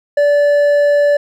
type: tone with hard clipping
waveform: sine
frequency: 580 Hz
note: D5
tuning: 22 cents flat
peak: -10 dBFS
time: 0.17-1.17 s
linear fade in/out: 5 ms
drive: 5 dB
effects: none